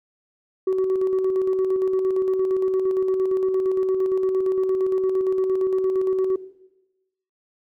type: tone with tremolo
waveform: sine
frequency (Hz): 377.3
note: F#4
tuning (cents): +34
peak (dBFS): -15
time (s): 0.67-6.36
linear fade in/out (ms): 5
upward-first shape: square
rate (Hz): 8.7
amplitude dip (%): 40
effects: noise-tail reverb RT60 1.0 s tail -18 dB re dry + tanh soft clip ceiling -16 dBFS